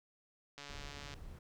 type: click train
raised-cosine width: 0.2 ms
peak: -31 dBFS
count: 81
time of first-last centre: 0.58-1.139 s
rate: 143 Hz
type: noise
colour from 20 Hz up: brown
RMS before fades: -50 dBFS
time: 0.69-1.39 s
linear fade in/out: 5 ms
effects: none